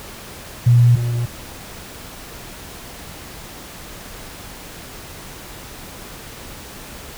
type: tone pair in turn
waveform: sine / triangle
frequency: 120.3 / 119.4 Hz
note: B2 / A#2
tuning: -45 / +42 cents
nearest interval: unison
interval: 13 cents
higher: first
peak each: -8 / -16 dBFS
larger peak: first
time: 0.66-0.96 / 0.96-1.26 s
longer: neither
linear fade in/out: 10 ms
effects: pink hiss -36 dBFS RMS until 7.17 s